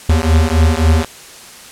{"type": "beating tone pair", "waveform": "square", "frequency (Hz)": [77.9, 81.6], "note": ["D#2", "E2"], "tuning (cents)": [3, -17], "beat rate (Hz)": 3.7, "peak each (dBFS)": -13, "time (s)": [0.09, 1.05], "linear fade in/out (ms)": 5, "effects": ["white hiss -36 dBFS RMS until 1.71 s", "low-pass 10000 Hz 12 dB/octave"]}